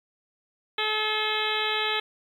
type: harmonic tone with a mistuned harmonic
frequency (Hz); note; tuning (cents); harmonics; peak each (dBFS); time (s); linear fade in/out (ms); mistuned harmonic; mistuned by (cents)
429.7; A4; -41; 1 / 2 / 3 / 4 / 5 / 6 / 7 / 8 / 9; -33 / -33 / -33 / -33 / -33 / -33 / -33 / -33 / -33; 0.78-2; 5; 7; +65
effects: 9-bit